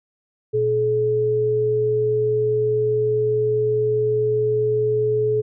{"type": "tone pair together", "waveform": "sine", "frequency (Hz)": [120, 427.6], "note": ["B2", "A4"], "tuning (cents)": [-49, -49], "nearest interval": "octave + minor seventh", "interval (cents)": 2200, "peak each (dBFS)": [-26, -17], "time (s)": [0.53, 5.42], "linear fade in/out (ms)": 20, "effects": []}